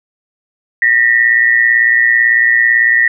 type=tone pair together; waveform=sine; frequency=1825 / 1943 Hz; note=A#6 / B6; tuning=-37 / -29 cents; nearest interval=minor second; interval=108 cents; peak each=-10 dBFS; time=0.82-3.08 s; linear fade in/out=2 ms; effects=none